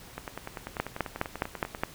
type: two click trains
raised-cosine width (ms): 0.5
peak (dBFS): -20 / -11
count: 17 / 6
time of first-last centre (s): 0.18-1.749 / 0.8-1.835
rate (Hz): 10.2 / 4.83
effects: pink hiss -49 dBFS RMS until 1.94 s